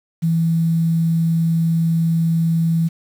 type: tone with quantisation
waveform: sine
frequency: 164.81 Hz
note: E3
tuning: in tune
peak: -14 dBFS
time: 0.22-2.89 s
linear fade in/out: 20 ms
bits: 7
effects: none